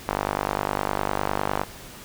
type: tone with band-pass filter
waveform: sawtooth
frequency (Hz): 49.85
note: G1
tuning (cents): +30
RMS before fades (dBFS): -27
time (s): 0.08-1.64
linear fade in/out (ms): 10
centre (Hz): 940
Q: 1.4
effects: pink hiss -42 dBFS RMS until 2.04 s